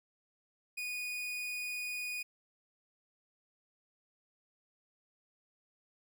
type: tone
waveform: 40% pulse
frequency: 2469 Hz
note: D#7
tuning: 14 cents flat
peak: -36 dBFS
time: 0.77-2.23 s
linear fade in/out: 10 ms
effects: none